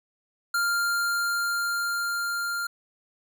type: tone with level ramp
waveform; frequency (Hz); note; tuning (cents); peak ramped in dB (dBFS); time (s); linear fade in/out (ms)
square; 1396.9; F6; 0; -23 to -28; 0.54-2.67; 5
effects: none